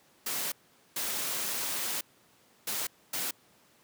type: noise bursts at uneven times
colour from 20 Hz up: white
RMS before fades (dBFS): -33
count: 4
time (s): 0.26-0.52 / 0.96-2.01 / 2.67-2.87 / 3.13-3.31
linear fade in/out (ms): 5
effects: pink hiss -63 dBFS RMS until 3.83 s + high-pass 150 Hz 12 dB/octave